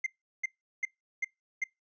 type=tone bursts; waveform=triangle; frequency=2093 Hz; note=C7; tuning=in tune; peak=-26 dBFS; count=5; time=0.04-1.64 s; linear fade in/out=5 ms; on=24 ms; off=370 ms; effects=noise-tail reverb RT60 0.2 s tail -24 dB re dry + resampled to 16000 Hz